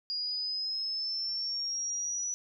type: exponential sweep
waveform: sine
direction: up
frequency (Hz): 4843 to 5920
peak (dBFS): -31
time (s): 0.1-2.34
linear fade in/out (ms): 0
effects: none